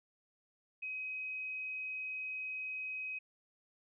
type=tone; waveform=sine; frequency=2529 Hz; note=D#7; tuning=28 cents sharp; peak=-38 dBFS; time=0.82-3.19 s; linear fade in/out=10 ms; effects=none